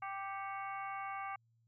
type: harmonic tone with a mistuned harmonic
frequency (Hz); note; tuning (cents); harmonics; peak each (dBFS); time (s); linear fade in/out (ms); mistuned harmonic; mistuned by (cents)
392; G4; 0; 2 / 3 / 4 / 5 / 6 / 7; -43 / -43 / -51 / -56 / -49 / -58; 0.02-1.36; 5; 6; -100
effects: added 115 Hz sine -70 dBFS peak until 1.67 s

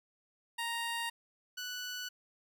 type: tone pair in turn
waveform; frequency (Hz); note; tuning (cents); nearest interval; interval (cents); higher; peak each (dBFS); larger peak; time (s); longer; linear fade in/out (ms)
15% pulse; 932.3 / 1483.3; A#5 / F#6; 0 / +4; minor sixth; 804; second; -28 / -32; first; 0.58-1.1 / 1.57-2.09; neither; 10
effects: none

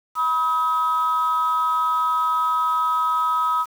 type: tone pair together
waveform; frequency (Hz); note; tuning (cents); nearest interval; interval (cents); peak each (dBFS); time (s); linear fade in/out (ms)
sine; 978.1 / 1273; B5 / D#6; -17 / +39; perfect fourth; 456; -22 / -18; 0.15-3.66; 50
effects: tanh soft clip ceiling -13 dBFS + 7-bit

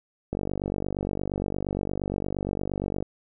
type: click train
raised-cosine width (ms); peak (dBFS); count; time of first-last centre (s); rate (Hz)
2; -15; 132; 0.33-3.025; 48.6
effects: none

